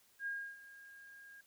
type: tone with ADSR envelope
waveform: sine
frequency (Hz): 1624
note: G#6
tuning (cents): -39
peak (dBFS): -36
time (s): 0.19-1.41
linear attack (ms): 72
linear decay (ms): 300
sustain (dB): -17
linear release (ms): 5
effects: white hiss -69 dBFS RMS until 1.46 s